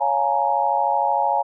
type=chord; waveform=sine; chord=Bb minor seventh; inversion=first; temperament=just; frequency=559.4 / 699.2 / 839.1 / 932.3 Hz; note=Db5 / F5 / Ab5 / Bb5; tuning=+16 / +2 / +18 / 0 cents; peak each=-26 / -24 / -20 / -23 dBFS; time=0-1.43 s; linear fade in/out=20 ms; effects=none